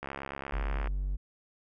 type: click train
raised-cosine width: 0.5 ms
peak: -22 dBFS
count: 59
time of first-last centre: 0.03-0.873 s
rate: 68.8 Hz
type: tone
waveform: triangle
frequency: 47.61 Hz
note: G1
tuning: 50 cents flat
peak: -27 dBFS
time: 0.52-1.17 s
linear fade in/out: 20 ms
effects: none